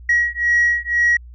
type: beating tone pair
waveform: sine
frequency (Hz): 1906 / 1908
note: A#6 / A#6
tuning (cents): +38 / +40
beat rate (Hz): 2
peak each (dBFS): -16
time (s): 0.09-1.17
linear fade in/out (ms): 5
effects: tanh soft clip ceiling -9 dBFS + added 60 Hz sine -36 dBFS peak until 1.34 s